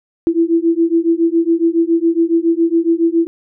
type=beating tone pair; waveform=sine; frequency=329.6 / 336.8 Hz; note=E4 / E4; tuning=0 / +37 cents; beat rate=7.2 Hz; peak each=-14 dBFS; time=0.27-3.27 s; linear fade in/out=0 ms; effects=none